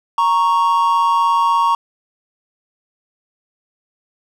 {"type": "tone pair together", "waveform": "triangle", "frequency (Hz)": [932.3, 1108.7], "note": ["A#5", "C#6"], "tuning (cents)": [0, 0], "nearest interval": "minor third", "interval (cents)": 300, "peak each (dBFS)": -13, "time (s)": [0.18, 1.75], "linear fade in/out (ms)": 2, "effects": []}